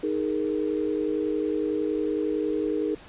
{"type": "chord", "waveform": "sine", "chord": "D# suspended fourth", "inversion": "none", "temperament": "equal", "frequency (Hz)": [311.1, 415.3, 466.2], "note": ["D#4", "G#4", "A#4"], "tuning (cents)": [0, 0, 0], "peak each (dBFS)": [-27, -28, -30], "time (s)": [0.03, 2.95], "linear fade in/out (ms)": 5, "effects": ["pink hiss -48 dBFS RMS until 3.08 s", "resampled to 8000 Hz"]}